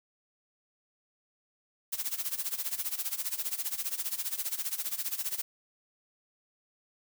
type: noise with tremolo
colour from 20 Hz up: blue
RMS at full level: -31 dBFS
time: 1.92-5.42 s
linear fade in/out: 10 ms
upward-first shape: sine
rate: 15 Hz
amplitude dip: 85%
effects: none